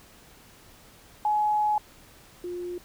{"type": "tone pair in turn", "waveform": "sine", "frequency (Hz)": [844, 353.9], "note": ["G#5", "F4"], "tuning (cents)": [28, 23], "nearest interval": "octave + minor third", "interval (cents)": 1505, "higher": "first", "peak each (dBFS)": [-21, -31], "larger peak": "first", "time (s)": [[1.25, 1.78], [2.44, 2.78]], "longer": "first", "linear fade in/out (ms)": 2, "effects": ["pink hiss -53 dBFS RMS until 2.84 s"]}